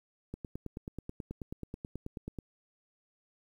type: click train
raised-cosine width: 3 ms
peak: -26 dBFS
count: 20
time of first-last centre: 0.34-2.387 s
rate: 9.28 Hz
effects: 10-bit